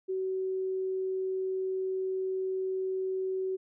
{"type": "tone", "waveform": "sine", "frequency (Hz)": 377.5, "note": "F#4", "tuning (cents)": 35, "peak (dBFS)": -29, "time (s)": [0.08, 3.57], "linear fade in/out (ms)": 20, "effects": []}